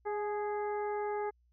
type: harmonic tone with a mistuned harmonic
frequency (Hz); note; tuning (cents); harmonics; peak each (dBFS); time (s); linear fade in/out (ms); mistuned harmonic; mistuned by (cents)
413.9; G#4; -6; 1 / 2 / 3 / 4 / 5; -34 / -37 / -46 / -49 / -51; 0.05-1.31; 20; 2; +27
effects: added 60 Hz sine -66 dBFS peak until 1.52 s